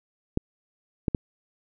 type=clicks; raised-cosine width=3 ms; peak=-10 dBFS; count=3; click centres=0.374 / 1.082 / 1.148 s; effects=none